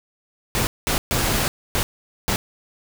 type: noise bursts at uneven times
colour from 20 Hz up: pink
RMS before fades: -21 dBFS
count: 5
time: 0.55-0.67 / 0.87-0.98 / 1.11-1.48 / 1.75-1.83 / 2.28-2.36 s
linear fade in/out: 0 ms
effects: none